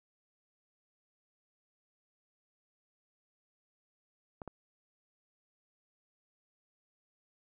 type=clicks; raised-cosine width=1 ms; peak=-28 dBFS; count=2; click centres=4.418 / 4.477 s; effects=none